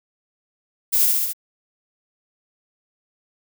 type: noise with echo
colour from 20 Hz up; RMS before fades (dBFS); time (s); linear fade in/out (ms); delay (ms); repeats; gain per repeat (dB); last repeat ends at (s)
violet; -18; 0.92-1.07; 20; 66; 4; -2; 1.334
effects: none